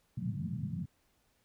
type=band-pass noise; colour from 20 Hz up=white; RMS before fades=-37 dBFS; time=0.17-0.86 s; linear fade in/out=5 ms; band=100 to 200 Hz; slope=48 dB/octave; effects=pink hiss -73 dBFS RMS until 1.44 s